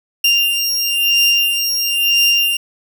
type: beating tone pair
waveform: 30% pulse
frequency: 2790 / 2791 Hz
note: F7 / F7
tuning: -2 / -2 cents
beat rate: 1 Hz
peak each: -13 dBFS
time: 0.24-2.57 s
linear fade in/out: 5 ms
effects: none